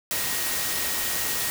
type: tone in noise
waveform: sine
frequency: 1881 Hz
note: A#6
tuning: 15 cents sharp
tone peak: -37 dBFS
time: 0.11-1.5 s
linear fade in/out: 0 ms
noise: white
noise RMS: -27 dBFS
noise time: 0.11-1.5 s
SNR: -13 dB
effects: none